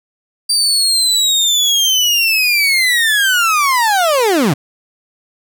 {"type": "linear sweep", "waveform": "30% pulse", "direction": "down", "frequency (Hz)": [4699, 123.6], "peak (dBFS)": -8, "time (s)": [0.49, 4.54], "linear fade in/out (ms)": 10, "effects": []}